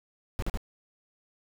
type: noise bursts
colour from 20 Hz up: brown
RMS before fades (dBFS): -29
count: 3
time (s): 0.39-0.573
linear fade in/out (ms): 0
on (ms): 33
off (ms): 42
effects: none